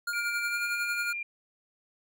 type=tone with tremolo; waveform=square; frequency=1419 Hz; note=F6; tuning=27 cents sharp; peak=-29 dBFS; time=0.07-1.13 s; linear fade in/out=5 ms; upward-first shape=sine; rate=11 Hz; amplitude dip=50%
type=tone with pitch glide; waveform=sine; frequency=2349 to 2394 Hz; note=D7 to D7; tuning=0 to +33 cents; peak=-32 dBFS; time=0.13-1.23 s; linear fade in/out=5 ms; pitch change=+33 cents; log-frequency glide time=0.46-0.6 s
effects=none